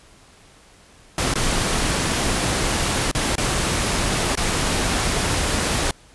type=noise with dropouts; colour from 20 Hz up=pink; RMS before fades=-21 dBFS; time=1.18-5.91 s; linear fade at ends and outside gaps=2 ms; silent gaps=1.339-1.355 / 3.114-3.149 / 3.355-3.38 / 4.354-4.373 s; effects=pink hiss -50 dBFS RMS until 6.14 s + resampled to 24000 Hz